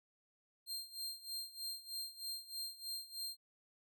sawtooth tone with tremolo, 4186 Hz, C8, in tune, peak -37 dBFS, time 0.66-3.37 s, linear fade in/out 50 ms, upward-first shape sine, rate 3.2 Hz, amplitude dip 85%, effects none

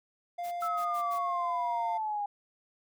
triangle tone, 698.5 Hz, F5, in tune, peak -31 dBFS, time 0.38-1.98 s, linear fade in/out 10 ms
white noise bursts, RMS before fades -50 dBFS, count 5, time 0.43-1.191 s, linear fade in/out 20 ms, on 89 ms, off 79 ms
sine exponential sweep, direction down, 1325 to 810 Hz, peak -30 dBFS, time 0.62-2.26 s, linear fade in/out 5 ms
effects none

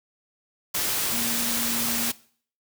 sine tone in noise, 235 Hz, A#3, 14 cents sharp, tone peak -32 dBFS, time 1.12-2.11 s, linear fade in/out 10 ms, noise white, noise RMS -26 dBFS, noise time 0.74-2.12 s, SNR -9 dB, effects noise-tail reverb RT60 0.5 s tail -20 dB re dry

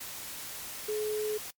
sine tone in noise, 426.2 Hz, G#4, 45 cents sharp, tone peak -29 dBFS, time 0.88-1.38 s, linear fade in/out 10 ms, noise white, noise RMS -41 dBFS, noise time 0-1.51 s, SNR +9 dB, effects noise-tail reverb RT60 0.1 s tail -24 dB re dry + MP3 96 kbps

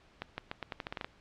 accelerating click train, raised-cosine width 0.3 ms, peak -20 dBFS, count 11, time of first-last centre 0.22-1.045 s, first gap 160 ms, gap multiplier 0.84, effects pink hiss -62 dBFS RMS until 1.2 s + low-pass 4000 Hz 12 dB/octave

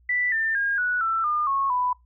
sine tone with pitch steps, 1975.5 / 1790.7 / 1623.2 / 1471.4 / 1333.8 / 1209.1 / 1096 / 993.5 Hz, B6 / A6 / G#6 / F#6 / E6 / D#6 / C#6 / B5, 0 / +30 / -40 / -10 / +20 / -50 / -20 / +10 cents, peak -21 dBFS, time 0.09-1.93 s, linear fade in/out 5 ms, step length 230 ms, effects noise-tail reverb RT60 0.2 s tail -25 dB re dry + added 60 Hz sine -55 dBFS peak until 2.05 s

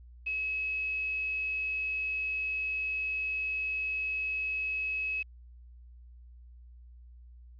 sine tone with quantisation, 2570 Hz, E7, 45 cents flat, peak -30 dBFS, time 0.26-5.23 s, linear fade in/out 10 ms, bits 8, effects added 60 Hz sine -49 dBFS peak until 7.59 s + resampled to 11025 Hz

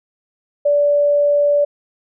sine tone, 580 Hz, D5, 22 cents flat, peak -11 dBFS, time 0.65-1.65 s, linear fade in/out 10 ms, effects none

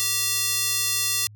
square tone with high-pass filter, 388.5 Hz, G4, 16 cents flat, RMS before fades -24 dBFS, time 0-1.27 s, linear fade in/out 0 ms, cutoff 4600 Hz, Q 0.64, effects added 105 Hz sine -43 dBFS peak until 1.35 s

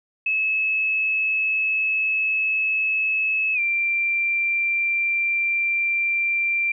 sine tone with pitch glide, 2592 to 2363 Hz, E7 to D7, -30 to +10 cents, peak -19 dBFS, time 0.26-6.72 s, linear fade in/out 5 ms, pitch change -160 cents, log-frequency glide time 3.54-3.6 s, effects none

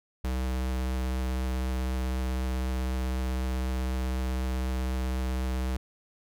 square tone with vibrato, 64 Hz, C2, 38 cents flat, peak -28 dBFS, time 0.24-5.77 s, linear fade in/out 5 ms, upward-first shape sine, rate 16 Hz, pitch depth 12 cents each way, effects none

